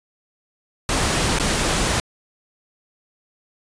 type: noise with dropouts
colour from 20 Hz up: pink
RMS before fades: -20 dBFS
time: 0.89-2 s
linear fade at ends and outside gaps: 1 ms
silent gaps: 1.387-1.398 s
effects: resampled to 22050 Hz